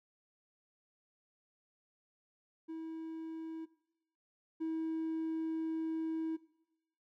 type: tone pair in turn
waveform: triangle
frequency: 323 / 321.8 Hz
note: E4 / E4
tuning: -35 / -42 cents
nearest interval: unison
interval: 7 cents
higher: first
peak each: -38 / -31 dBFS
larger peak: second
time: 2.68-3.66 / 4.6-6.37 s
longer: second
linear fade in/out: 20 ms
effects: noise-tail reverb RT60 0.8 s tail -20 dB re dry + tanh soft clip ceiling -29 dBFS